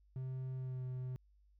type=tone with pitch glide; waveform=triangle; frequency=130 to 127.62 Hz; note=C3 to C3; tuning=-11 to -43 cents; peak=-37 dBFS; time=0.16-1.16 s; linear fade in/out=0 ms; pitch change=-32 cents; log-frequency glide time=0.56-0.84 s; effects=added 50 Hz sine -65 dBFS peak until 1.59 s